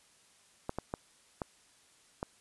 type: clicks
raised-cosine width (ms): 1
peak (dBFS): -20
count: 5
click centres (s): 0.694 / 0.786 / 0.939 / 1.418 / 2.229
effects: white hiss -64 dBFS RMS until 2.4 s + resampled to 24000 Hz